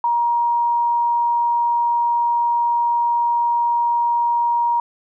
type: tone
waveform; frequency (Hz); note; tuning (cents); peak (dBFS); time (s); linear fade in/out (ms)
sine; 946; A#5; +25; -15; 0.04-4.8; 2
effects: none